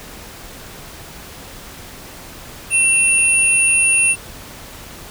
sine tone pair together, 2698 / 9532 Hz, E7 / D9, +40 / +25 cents, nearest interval octave + minor seventh, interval 2185 cents, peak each -14 dBFS, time 2.7-4.16 s, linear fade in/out 50 ms, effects pink hiss -36 dBFS RMS until 5.1 s

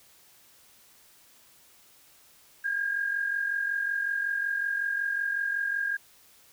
sine tone pair together, 1615.8 / 1661.2 Hz, G#6 / G#6, -48 / 0 cents, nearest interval unison, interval 48 cents, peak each -27 / -34 dBFS, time 2.64-5.97 s, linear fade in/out 10 ms, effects white hiss -58 dBFS RMS until 6.52 s

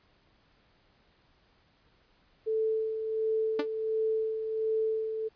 sine tone with tremolo, 440.3 Hz, A4, 1 cent sharp, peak -25 dBFS, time 2.46-5.29 s, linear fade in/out 20 ms, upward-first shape sine, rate 1.4 Hz, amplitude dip 50%
sawtooth tone with exponential decay, 293.7 Hz, D4, in tune, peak -21 dBFS, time 3.59-3.67 s, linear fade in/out 5 ms, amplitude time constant 17 ms
effects pink hiss -66 dBFS RMS until 5.35 s + resampled to 11025 Hz

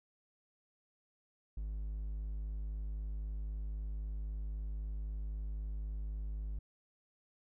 triangle tone, 51.91 Hz, G#1, in tune, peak -35 dBFS, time 1.57-6.59 s, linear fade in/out 5 ms, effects none

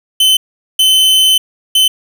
45% pulse tone bursts at uneven times, 3052 Hz, G7, 47 cents flat, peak -6 dBFS, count 3, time 0.2-0.37 / 0.79-1.38 / 1.75-1.88 s, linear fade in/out 5 ms, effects none

